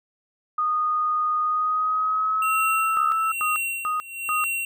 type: tone with pitch glide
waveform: sine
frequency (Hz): 1234 to 1315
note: D#6 to E6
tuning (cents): -15 to -5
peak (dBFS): -20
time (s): 0.58-3.32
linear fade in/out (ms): 5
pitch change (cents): +110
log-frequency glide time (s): 1.43-2.88
type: tone with tremolo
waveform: square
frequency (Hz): 2737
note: F7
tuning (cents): -36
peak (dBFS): -24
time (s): 2.42-4.65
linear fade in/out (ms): 2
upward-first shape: sine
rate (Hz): 1.1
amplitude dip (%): 85
type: tone bursts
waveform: sine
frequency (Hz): 1244.5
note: D#6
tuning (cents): 0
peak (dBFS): -22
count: 4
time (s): 2.97-4.44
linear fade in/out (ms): 0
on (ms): 150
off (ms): 290
effects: none